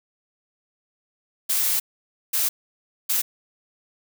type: noise bursts at uneven times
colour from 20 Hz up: blue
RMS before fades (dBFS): -22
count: 3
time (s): 1.49-1.8 / 2.33-2.49 / 3.09-3.22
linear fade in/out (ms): 10
effects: none